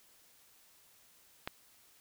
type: click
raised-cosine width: 0.3 ms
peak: -20 dBFS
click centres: 1.475 s
effects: white hiss -64 dBFS RMS until 2 s